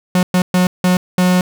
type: tone bursts at uneven times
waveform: 45% pulse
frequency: 181.6 Hz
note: F#3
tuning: 32 cents flat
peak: -10 dBFS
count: 5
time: 0.15-0.23 / 0.34-0.42 / 0.54-0.67 / 0.84-0.97 / 1.18-1.41 s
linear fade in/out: 2 ms
effects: none